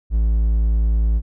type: tone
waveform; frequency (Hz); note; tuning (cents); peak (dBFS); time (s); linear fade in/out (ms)
triangle; 55; A1; 0; -12; 0.1-1.22; 50
effects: none